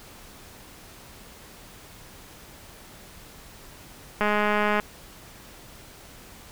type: click train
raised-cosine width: 0.5 ms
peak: -9 dBFS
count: 124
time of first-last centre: 4.21-4.799 s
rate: 209 Hz
effects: pink hiss -47 dBFS RMS until 6.51 s